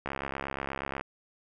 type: click train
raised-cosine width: 0.5 ms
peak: -18 dBFS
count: 66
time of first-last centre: 0.06-1.01 s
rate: 68.4 Hz
effects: none